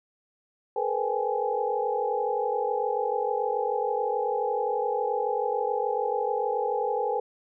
sine tone cluster, 427.7 / 474.3 / 506 / 800 / 847 Hz, A4 / A#4 / B4 / G5 / G#5, -49 / +30 / +42 / +35 / +34 cents, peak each -31 dBFS, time 0.76-7.2 s, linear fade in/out 5 ms, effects none

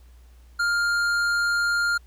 sine tone with tanh clipping, 1404 Hz, F6, 9 cents sharp, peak -22 dBFS, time 0.59-1.98 s, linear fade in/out 10 ms, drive 12 dB, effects added 60 Hz sine -47 dBFS peak until 2.06 s + pink hiss -62 dBFS RMS until 2.06 s

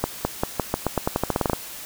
accelerating click train, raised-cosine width 1 ms, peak -6 dBFS, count 16, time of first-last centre 0.04-1.533 s, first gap 210 ms, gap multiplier 0.88, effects white hiss -37 dBFS RMS until 1.85 s

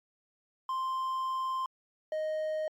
triangle tone pair in turn, 1046.5 / 622.3 Hz, C6 / D#5, 0 / 0 cents, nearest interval major sixth, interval 900 cents, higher first, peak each -28 dBFS, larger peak neither, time 0.69-1.66 / 2.12-2.68 s, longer first, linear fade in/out 2 ms, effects MP3 96 kbps

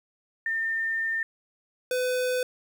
sine / square tone pair in turn, 1807 / 503.1 Hz, A6 / B4, +46 / +32 cents, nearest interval octave + minor seventh, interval 2214 cents, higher first, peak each -25 dBFS, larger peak neither, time 0.46-1.23 / 1.91-2.43 s, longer first, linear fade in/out 2 ms, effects 10-bit

